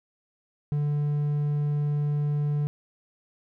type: tone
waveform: triangle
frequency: 146.83 Hz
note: D3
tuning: in tune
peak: -21 dBFS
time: 0.72-2.67 s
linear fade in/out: 0 ms
effects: none